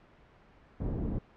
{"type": "low-pass noise", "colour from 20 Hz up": "pink", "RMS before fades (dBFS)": -33, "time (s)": [0.8, 1.19], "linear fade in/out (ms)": 5, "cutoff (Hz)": 330, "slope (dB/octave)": 12, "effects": ["pink hiss -59 dBFS RMS until 1.36 s", "low-pass 2000 Hz 12 dB/octave"]}